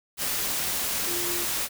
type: tone in noise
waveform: sine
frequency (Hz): 349.2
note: F4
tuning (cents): 0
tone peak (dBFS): -34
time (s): 1.04-1.47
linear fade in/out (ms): 50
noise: white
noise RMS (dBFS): -28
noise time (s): 0.17-1.69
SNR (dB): -9
effects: none